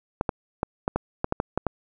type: clicks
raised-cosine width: 1 ms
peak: -9 dBFS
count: 10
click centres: 0.211 / 0.292 / 0.631 / 0.879 / 0.96 / 1.244 / 1.324 / 1.401 / 1.576 / 1.667 s
effects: none